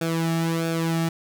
sawtooth tone with flanger, 164.81 Hz, E3, in tune, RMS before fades -24 dBFS, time 0.01-1.09 s, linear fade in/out 5 ms, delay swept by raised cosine 0.99 to 1.99 ms, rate 1.5 Hz, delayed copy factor -0.7, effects none

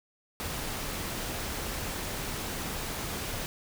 pink noise, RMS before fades -35 dBFS, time 0.4-3.46 s, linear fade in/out 0 ms, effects none

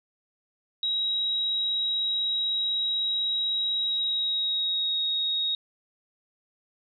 sine tone with pitch glide, 3834 to 3762 Hz, A#7 to A#7, +48 to +15 cents, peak -24 dBFS, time 0.83-5.55 s, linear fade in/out 2 ms, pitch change -33 cents, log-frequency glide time 3.79-5.01 s, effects none

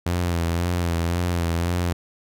sawtooth tone with vibrato, 86 Hz, F2, 26 cents flat, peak -17 dBFS, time 0.06-1.93 s, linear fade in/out 5 ms, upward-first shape sine, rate 1.9 Hz, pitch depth 46 cents each way, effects none

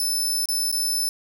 20% pulse tone with dropouts, 5274 Hz, E8, in tune, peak -16 dBFS, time 0-1.09 s, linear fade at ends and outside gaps 1 ms, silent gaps 0.456-0.487 / 0.715-0.726 s, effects none

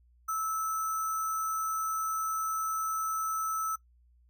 sine tone with sample-and-hold, 1310 Hz, E6, 11 cents flat, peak -29 dBFS, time 0.28-3.76 s, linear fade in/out 10 ms, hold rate 7350 Hz, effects noise-tail reverb RT60 0.1 s tail -17 dB re dry + added 60 Hz sine -60 dBFS peak until 4.29 s

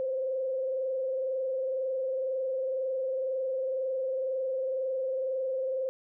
sine tone with frequency modulation, 524 Hz, C5, 2 cents sharp, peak -28 dBFS, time 0-5.89 s, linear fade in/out 0 ms, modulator 22 Hz, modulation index 0.53, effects none

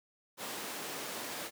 pink high-pass noise, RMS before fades -41 dBFS, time 0.37-1.51 s, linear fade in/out 50 ms, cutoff 310 Hz, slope 12 dB/octave, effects none

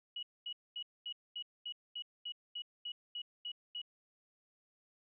sine tone bursts, 2917 Hz, F#7, 25 cents flat, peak -39 dBFS, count 13, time 0.16-3.817 s, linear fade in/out 5 ms, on 69 ms, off 230 ms, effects none

